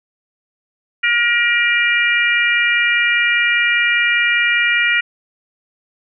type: harmonic tone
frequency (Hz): 475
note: A#4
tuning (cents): +33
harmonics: 3 / 4 / 5 / 6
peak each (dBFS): -19 / -16 / -17 / -22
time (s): 1.03-5.01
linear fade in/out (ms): 10
effects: none